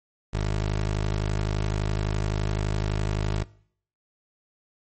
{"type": "tone", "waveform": "20% pulse", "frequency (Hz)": 51.8, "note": "G#1", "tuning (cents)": -4, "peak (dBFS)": -19, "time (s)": [0.33, 3.44], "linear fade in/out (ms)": 10, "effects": ["noise-tail reverb RT60 0.6 s tail -22 dB re dry", "MP3 32 kbps"]}